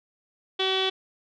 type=tone with low-pass filter; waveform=sawtooth; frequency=380 Hz; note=F#4; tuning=46 cents sharp; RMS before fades=-25 dBFS; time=0.59-0.9 s; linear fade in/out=10 ms; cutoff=3400 Hz; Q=9.9; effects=none